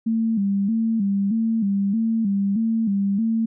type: tone with vibrato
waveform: sine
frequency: 211.4 Hz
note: G#3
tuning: 31 cents sharp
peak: -18 dBFS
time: 0.06-3.46 s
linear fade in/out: 10 ms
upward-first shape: square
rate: 1.6 Hz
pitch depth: 110 cents each way
effects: none